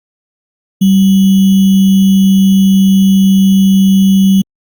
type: tone with sample-and-hold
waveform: sine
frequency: 193 Hz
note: G3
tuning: 27 cents flat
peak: -4 dBFS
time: 0.81-4.42 s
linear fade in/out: 10 ms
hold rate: 3150 Hz
effects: Opus 48 kbps